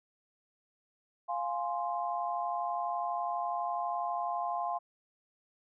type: chord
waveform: sine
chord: F minor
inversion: none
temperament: equal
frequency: 698.5 / 830.6 / 1046.5 Hz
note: F5 / Ab5 / C6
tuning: 0 / 0 / 0 cents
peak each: -34 / -37 / -36 dBFS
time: 1.28-4.79 s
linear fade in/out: 20 ms
effects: none